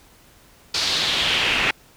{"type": "noise with band-pass filter sweep", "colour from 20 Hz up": "brown", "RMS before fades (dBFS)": -21, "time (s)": [0.74, 1.71], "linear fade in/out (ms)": 5, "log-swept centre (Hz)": [4700, 2400], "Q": 3, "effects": ["pink hiss -52 dBFS RMS until 1.96 s"]}